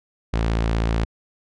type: tone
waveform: sawtooth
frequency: 56.1 Hz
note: A1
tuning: 34 cents sharp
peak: -15 dBFS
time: 0.33-1.05 s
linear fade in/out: 10 ms
effects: low-pass 5000 Hz 12 dB/octave